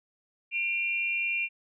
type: tone pair together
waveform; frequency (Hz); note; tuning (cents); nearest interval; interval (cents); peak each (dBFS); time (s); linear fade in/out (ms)
sine; 2388 / 2745; D7 / F7; +28 / -31; major second; 241; -28 / -31; 0.51-1.49; 50
effects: none